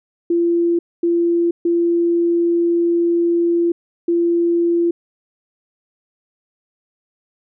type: tone bursts at uneven times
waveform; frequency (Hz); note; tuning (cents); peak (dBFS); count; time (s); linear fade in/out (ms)
sine; 341.6; F4; -38; -13; 4; 0.3-0.79 / 1.03-1.51 / 1.65-3.72 / 4.08-4.91; 5
effects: none